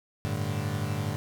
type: chord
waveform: 35% pulse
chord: G suspended second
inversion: none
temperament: equal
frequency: 98 / 110 / 146.83 Hz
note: G2 / A2 / D3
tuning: 0 / 0 / 0 cents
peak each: -31 dBFS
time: 0.25-1.16 s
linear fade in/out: 0 ms
effects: none